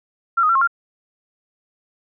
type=tone with pitch steps; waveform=sine; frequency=1366 / 1247 / 1356 / 1077 / 1389 Hz; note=F6 / D#6 / E6 / C6 / F6; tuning=-39 / +3 / +49 / +50 / -10 cents; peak=-13 dBFS; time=0.37-0.675 s; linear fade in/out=10 ms; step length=61 ms; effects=none